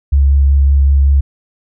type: tone with vibrato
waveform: sine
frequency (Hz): 69.4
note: C#2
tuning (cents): +3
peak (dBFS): -6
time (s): 0.12-1.21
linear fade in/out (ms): 10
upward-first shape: sine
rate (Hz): 5.3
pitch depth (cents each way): 14
effects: none